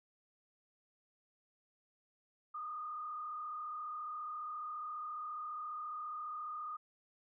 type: tone with frequency modulation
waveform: sine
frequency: 1224 Hz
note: D#6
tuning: 29 cents flat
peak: -40 dBFS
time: 2.54-6.77 s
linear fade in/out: 10 ms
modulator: 34.6 Hz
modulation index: 0.89
effects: none